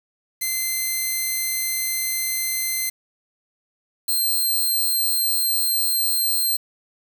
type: tone pair in turn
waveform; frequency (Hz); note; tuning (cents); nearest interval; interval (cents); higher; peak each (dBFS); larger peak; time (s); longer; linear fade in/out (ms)
5% pulse; 2068 / 4162; C7 / C8; -21 / -10; octave; 1211; second; -12; neither; 0.41-2.9 / 4.08-6.57; neither; 10
effects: 7-bit